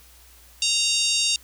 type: harmonic tone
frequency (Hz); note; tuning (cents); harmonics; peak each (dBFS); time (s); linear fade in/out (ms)
928; A#5; -8; 3 / 4 / 5 / 6 / 7 / 8 / 9 / 10; -26 / -25 / -26 / -28 / -29 / -29 / -37 / -33; 0.62-1.36; 2
effects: added 60 Hz sine -52 dBFS peak until 1.43 s + white hiss -52 dBFS RMS until 1.43 s